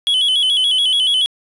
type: tone with vibrato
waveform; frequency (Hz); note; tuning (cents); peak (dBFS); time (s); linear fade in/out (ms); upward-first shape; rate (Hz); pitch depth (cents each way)
triangle; 3186; G7; +27; -11; 0.07-1.26; 0; square; 7; 81
effects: resampled to 24000 Hz + 7-bit